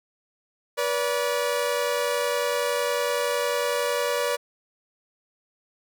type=tone pair together; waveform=sawtooth; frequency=485.4 / 576.3 Hz; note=B4 / D5; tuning=-30 / -33 cents; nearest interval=minor third; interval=297 cents; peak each=-22 dBFS; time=0.77-4.37 s; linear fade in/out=20 ms; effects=none